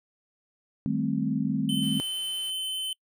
sine chord, A half-diminished seventh, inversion second, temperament equal with one note detuned, 155.56 / 196 / 217.7 / 261.6 Hz, Eb3 / G3 / A3 / C4, 0 / 0 / -18 / 0 cents, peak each -31 / -31 / -29 / -29 dBFS, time 0.86-2 s, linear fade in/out 0 ms
square tone, 3059 Hz, G7, 43 cents flat, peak -30 dBFS, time 1.69-2.93 s, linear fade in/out 2 ms
click train, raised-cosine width 0.2 ms, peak -38 dBFS, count 120, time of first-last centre 1.83-2.499 s, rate 178 Hz
effects noise-tail reverb RT60 0.1 s tail -25 dB re dry

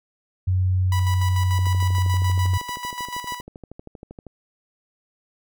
sine tone, 92.5 Hz, F#2, in tune, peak -17 dBFS, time 0.47-2.58 s, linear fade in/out 10 ms
sawtooth tone with tremolo, 983 Hz, B5, 8 cents flat, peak -23 dBFS, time 0.92-3.41 s, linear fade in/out 2 ms, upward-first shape square, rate 6.8 Hz, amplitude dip 55%
click train, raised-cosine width 2 ms, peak -25 dBFS, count 35, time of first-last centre 1.59-4.267 s, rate 12.7 Hz
effects none

